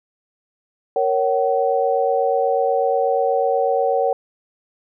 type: chord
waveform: sine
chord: F# major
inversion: first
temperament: equal with one note detuned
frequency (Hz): 466.2 / 554.4 / 758.6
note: A#4 / C#5 / F#5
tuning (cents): 0 / 0 / +43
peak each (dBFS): -20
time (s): 0.96-4.13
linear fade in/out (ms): 2
effects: none